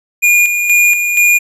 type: tone with tremolo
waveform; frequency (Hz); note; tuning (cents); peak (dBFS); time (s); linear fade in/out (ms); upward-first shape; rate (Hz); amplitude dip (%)
square; 2429; D#7; -42; -7; 0.22-1.39; 20; square; 2.1; 50
effects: resampled to 32000 Hz